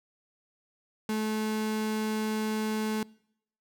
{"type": "tone", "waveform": "35% pulse", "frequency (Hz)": 216.4, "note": "A3", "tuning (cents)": -29, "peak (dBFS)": -26, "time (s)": [1.09, 3.03], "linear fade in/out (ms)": 2, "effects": ["noise-tail reverb RT60 0.7 s tail -24 dB re dry"]}